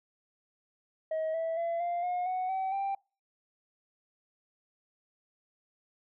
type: tone with pitch steps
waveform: sine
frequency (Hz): 635 / 654.7 / 675.1 / 696.1 / 717.7 / 740 / 763 / 786.8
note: D#5 / E5 / E5 / F5 / F5 / F#5 / G5 / G5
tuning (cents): +35 / -12 / +41 / -6 / +47 / 0 / -47 / +6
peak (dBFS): -27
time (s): 1.11-2.95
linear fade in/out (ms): 5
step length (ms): 230
effects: noise-tail reverb RT60 0.3 s tail -25 dB re dry + tanh soft clip ceiling -28 dBFS